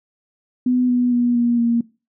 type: tone with pitch steps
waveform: sine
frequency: 250 / 246 / 242 / 238.2 / 234.3 Hz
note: B3 / B3 / B3 / A#3 / A#3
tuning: +21 / -7 / -35 / +38 / +9 cents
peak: -14 dBFS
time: 0.66-1.81 s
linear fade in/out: 5 ms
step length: 230 ms
effects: noise-tail reverb RT60 0.3 s tail -21 dB re dry